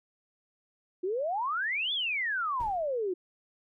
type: exponential two-way sweep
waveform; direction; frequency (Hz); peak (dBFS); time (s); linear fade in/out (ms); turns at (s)
sine; up then down; 347.5 to 3520 to 347.5; -28; 1.03-3.14; 10; 1.93
type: noise with exponential decay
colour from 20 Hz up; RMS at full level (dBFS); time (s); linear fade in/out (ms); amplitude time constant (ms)
brown; -38; 2.6-2.98; 2; 82
effects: none